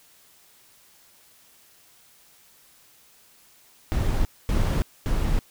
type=noise bursts; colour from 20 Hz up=brown; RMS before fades=-22 dBFS; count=3; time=3.92-5.39 s; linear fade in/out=0 ms; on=330 ms; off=240 ms; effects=white hiss -56 dBFS RMS until 5.5 s